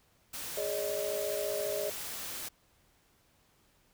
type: noise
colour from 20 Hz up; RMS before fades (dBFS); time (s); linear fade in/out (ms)
white; -40; 0.33-2.49; 10
type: chord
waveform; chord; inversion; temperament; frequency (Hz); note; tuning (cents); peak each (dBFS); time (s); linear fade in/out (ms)
sine; Ab suspended fourth; none; equal with one note detuned; 415.3 / 567.7 / 622.3; Ab4 / Db5 / Eb5; 0 / +41 / 0; -37 / -37 / -35; 0.57-1.9; 5
effects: pink hiss -68 dBFS RMS until 3.93 s